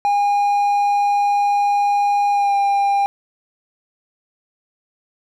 triangle tone with pitch glide, 814 to 800.5 Hz, G#5 to G5, -35 to +36 cents, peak -12 dBFS, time 0.05-3.06 s, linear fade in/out 0 ms, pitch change -29 cents, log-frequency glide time 2.31-2.55 s, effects none

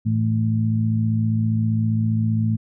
harmonic tone, 55.1 Hz, A1, 3 cents sharp, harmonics 2 / 3 / 4, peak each -19 / -30 / -22 dBFS, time 0.05-2.57 s, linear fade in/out 20 ms, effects none

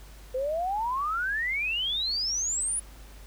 sine exponential sweep, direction up, 499.2 to 10070 Hz, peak -26 dBFS, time 0.34-2.8 s, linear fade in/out 10 ms, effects added 50 Hz sine -45 dBFS peak until 3.26 s + pink hiss -53 dBFS RMS until 3.26 s

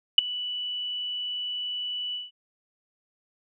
sine tone with ADSR envelope, 2963 Hz, F#7, 2 cents sharp, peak -7 dBFS, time 0.18-2.31 s, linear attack 4 ms, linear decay 10 ms, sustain -22 dB, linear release 170 ms, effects none

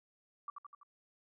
sine tone with echo, 1158 Hz, D6, 25 cents flat, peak -39 dBFS, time 0.48-0.5 s, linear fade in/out 2 ms, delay 83 ms, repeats 4, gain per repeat -4 dB, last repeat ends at 0.832 s, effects none

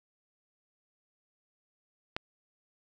click, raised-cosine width 0.3 ms, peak -16 dBFS, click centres 2.165 s, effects none

